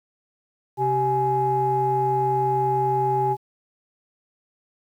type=tone cluster; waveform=sine; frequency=132.6 / 388.4 / 838 Hz; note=C3 / G4 / G#5; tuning=+23 / -16 / +15 cents; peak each=-27 / -24 / -20 dBFS; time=0.77-3.37 s; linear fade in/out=50 ms; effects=tanh soft clip ceiling -11 dBFS + 9-bit